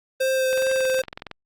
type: tone with vibrato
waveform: square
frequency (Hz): 523.3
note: C5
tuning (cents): 0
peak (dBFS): -20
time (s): 0.2-1.02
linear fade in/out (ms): 10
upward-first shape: sine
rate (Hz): 2.5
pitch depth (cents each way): 12
type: click train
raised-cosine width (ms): 0.3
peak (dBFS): -18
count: 18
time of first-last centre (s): 0.53-1.313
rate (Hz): 21.7
effects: Opus 32 kbps